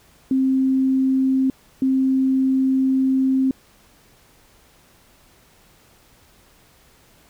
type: tone bursts at uneven times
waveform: sine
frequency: 264.1 Hz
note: C4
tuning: 16 cents sharp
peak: -15 dBFS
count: 2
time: 0.31-1.5 / 1.82-3.51 s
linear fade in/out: 2 ms
effects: pink hiss -54 dBFS RMS until 7.29 s

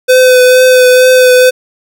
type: tone with vibrato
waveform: square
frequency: 507 Hz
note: B4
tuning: 45 cents sharp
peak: -3 dBFS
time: 0.08-1.51 s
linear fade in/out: 20 ms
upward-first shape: triangle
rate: 2.2 Hz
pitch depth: 20 cents each way
effects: none

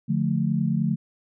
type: chord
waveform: sine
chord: D minor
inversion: none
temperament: equal with one note detuned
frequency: 146.83 / 176.75 / 220 Hz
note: D3 / F3 / A3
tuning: 0 / +21 / 0 cents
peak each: -25 dBFS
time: 0.08-0.96 s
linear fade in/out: 20 ms
effects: none

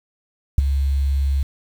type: tone with ADSR envelope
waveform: sine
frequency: 69 Hz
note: C#2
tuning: 7 cents flat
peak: -6 dBFS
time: 0.58-1.43 s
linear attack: 4 ms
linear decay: 15 ms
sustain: -10 dB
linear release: 3 ms
effects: 7-bit

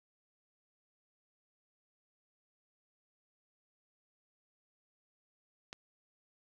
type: click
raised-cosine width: 0.2 ms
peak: -26 dBFS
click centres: 5.729 s
effects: none

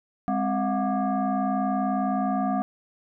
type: tone with frequency modulation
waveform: sine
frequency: 261.6 Hz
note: C4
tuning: in tune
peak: -22 dBFS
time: 0.28-2.62 s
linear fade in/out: 0 ms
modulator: 464 Hz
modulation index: 1.5
effects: none

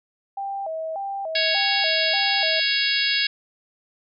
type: tone with vibrato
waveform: sine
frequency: 712 Hz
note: F5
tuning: 33 cents sharp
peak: -26 dBFS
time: 0.37-2.6 s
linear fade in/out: 5 ms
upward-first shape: square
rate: 1.7 Hz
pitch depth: 180 cents each way
type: harmonic tone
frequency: 554.4 Hz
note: C#5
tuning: in tune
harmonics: 3 / 4 / 5 / 6 / 7 / 8 / 9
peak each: -27 / -27 / -27 / -27 / -27 / -27 / -27 dBFS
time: 1.35-3.27 s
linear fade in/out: 5 ms
effects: none

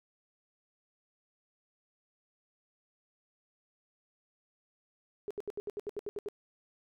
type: tone bursts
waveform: sine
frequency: 411.7 Hz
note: G#4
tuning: 15 cents flat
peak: -34 dBFS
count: 11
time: 5.28-6.286 s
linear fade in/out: 0 ms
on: 26 ms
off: 72 ms
effects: none

